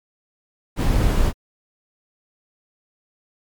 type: noise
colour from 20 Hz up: brown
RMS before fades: -17 dBFS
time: 0.76-1.33 s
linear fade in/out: 50 ms
effects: MP3 96 kbps